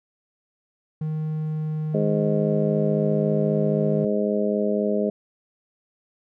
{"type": "tone with pitch glide", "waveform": "triangle", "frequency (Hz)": [155.56, 152.8], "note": ["D#3", "D#3"], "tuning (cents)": [0, -31], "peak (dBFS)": -22, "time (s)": [1.01, 4.05], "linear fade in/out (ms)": 5, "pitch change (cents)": -31, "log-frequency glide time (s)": [1.29, 3.3]}
{"type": "harmonic tone", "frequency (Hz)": 103.83, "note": "G#2", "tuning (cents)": 0, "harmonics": [2, 3, 4, 5, 6], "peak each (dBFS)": [-24, -32, -25, -28, -27], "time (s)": [1.94, 5.1], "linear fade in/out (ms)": 5}
{"effects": []}